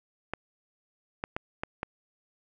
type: clicks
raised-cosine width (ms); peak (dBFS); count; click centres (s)
0.5; -16; 5; 0.336 / 1.239 / 1.365 / 1.635 / 1.831
effects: none